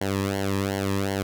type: tone with flanger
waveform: sawtooth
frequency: 98 Hz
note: G2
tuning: in tune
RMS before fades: -26 dBFS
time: 0.01-1.23 s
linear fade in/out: 5 ms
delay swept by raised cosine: 0.8 to 1.4 ms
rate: 2.7 Hz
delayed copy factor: -1
effects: none